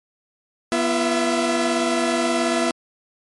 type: tone cluster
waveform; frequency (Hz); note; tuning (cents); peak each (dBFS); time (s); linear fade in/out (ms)
sawtooth; 244.1 / 341.3 / 664; B3 / F4 / E5; -20 / -40 / +12; -19; 0.72-2.71; 0
effects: MP3 48 kbps